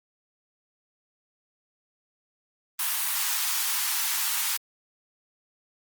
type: high-pass noise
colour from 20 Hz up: white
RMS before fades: -27 dBFS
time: 2.79-4.57 s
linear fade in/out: 5 ms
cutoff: 820 Hz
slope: 48 dB/octave
effects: Opus 32 kbps